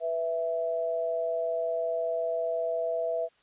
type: tone pair together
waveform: sine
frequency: 493.9 / 659.3 Hz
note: B4 / E5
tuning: 0 / 0 cents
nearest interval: perfect fourth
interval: 500 cents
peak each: -32 / -28 dBFS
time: 0-3.29 s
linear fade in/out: 50 ms
effects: white hiss -65 dBFS RMS until 3.42 s + resampled to 8000 Hz